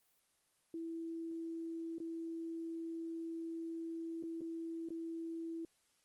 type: tone with dropouts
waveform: sine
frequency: 329.8 Hz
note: E4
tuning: 1 cent sharp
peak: -40 dBFS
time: 0.74-5.65 s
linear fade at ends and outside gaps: 2 ms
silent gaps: 1.983-2.001 / 4.227-4.235 / 4.408-4.415 / 4.888-4.904 s
effects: white hiss -75 dBFS RMS until 6.04 s + Opus 24 kbps